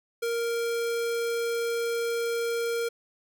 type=tone; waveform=square; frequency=466.2 Hz; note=A#4; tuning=in tune; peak=-27 dBFS; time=0.22-2.89 s; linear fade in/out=10 ms; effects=none